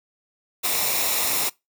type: noise with comb filter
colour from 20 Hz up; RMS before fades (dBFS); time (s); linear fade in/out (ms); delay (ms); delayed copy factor
white; -23; 0.63-1.5; 20; 0.64; -0.55
effects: noise-tail reverb RT60 0.2 s tail -23 dB re dry